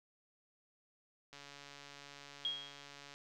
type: click train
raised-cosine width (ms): 0.2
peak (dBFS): -35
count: 258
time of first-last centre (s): 1.33-3.14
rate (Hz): 142
type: tone with exponential decay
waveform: sine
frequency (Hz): 3272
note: G#7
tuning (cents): -26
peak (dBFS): -32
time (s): 2.45-2.89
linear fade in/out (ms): 1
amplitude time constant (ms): 95
effects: none